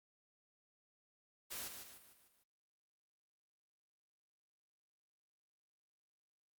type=noise with echo; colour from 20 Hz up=white; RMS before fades=-45 dBFS; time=1.5-1.69 s; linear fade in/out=20 ms; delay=150 ms; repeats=5; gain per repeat=-6 dB; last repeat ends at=2.44 s; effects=Opus 48 kbps